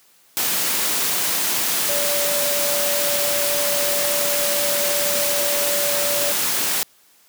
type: tone in noise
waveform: sine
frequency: 578 Hz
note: D5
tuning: 28 cents flat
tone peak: -24 dBFS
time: 1.89-6.32 s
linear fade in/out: 0 ms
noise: white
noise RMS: -21 dBFS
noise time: 0.37-6.83 s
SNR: -6 dB
effects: white hiss -55 dBFS RMS until 7.28 s + high-pass 150 Hz 12 dB/octave